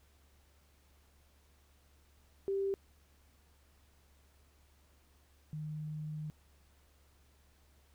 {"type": "tone pair in turn", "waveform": "sine", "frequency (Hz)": [392, 153.11], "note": ["G4", "D#3"], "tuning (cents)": [0, -28], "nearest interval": "octave + major third", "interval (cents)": 1628, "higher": "first", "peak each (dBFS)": [-31, -38], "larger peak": "first", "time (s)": [[2.48, 2.74], [5.53, 6.3]], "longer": "second", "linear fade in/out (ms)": 0, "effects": ["added 71 Hz sine -65 dBFS peak until 7.94 s", "pink hiss -70 dBFS RMS until 7.94 s"]}